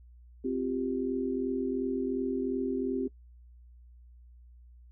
sine chord, C suspended fourth, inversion none, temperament equal with one note detuned, 260.9 / 349.2 / 392 Hz, C4 / F4 / G4, -5 / 0 / 0 cents, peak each -31 / -36 / -33 dBFS, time 0.44-3.08 s, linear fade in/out 10 ms, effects noise-tail reverb RT60 0.1 s tail -21 dB re dry + added 60 Hz sine -51 dBFS peak until 4.91 s

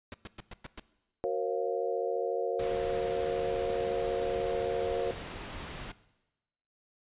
pink noise bursts, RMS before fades -42 dBFS, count 6, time 0.12-0.796 s, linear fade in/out 0 ms, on 21 ms, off 110 ms
sine chord, Gb major seventh, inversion none, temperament equal with one note detuned, 370 / 466.2 / 540.5 / 698.5 Hz, Gb4 / Bb4 / Db5 / F5, 0 / 0 / -44 / 0 cents, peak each -35 / -32 / -32 / -37 dBFS, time 1.24-5.11 s, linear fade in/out 0 ms
pink noise, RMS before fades -41 dBFS, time 2.59-5.92 s, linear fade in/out 5 ms
effects noise-tail reverb RT60 1.0 s tail -18 dB re dry + resampled to 8000 Hz

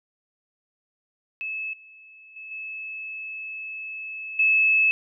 sine tone with level steps, 2600 Hz, E7, 24 cents flat, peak -28 / -46 / -37 / -32 / -16 dBFS, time 1.41-4.91 s, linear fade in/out 0 ms, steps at 1.73 / 2.36 / 2.51 / 4.39 s, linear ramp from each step 5 ms, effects none

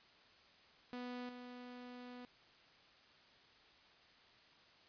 sawtooth tone with level steps, 246.9 Hz, B3, in tune, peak -40 / -46 dBFS, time 0.93-2.25 s, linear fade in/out 0 ms, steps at 1.29 s, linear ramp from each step 2 ms, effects white hiss -65 dBFS RMS until 4.88 s + resampled to 11025 Hz

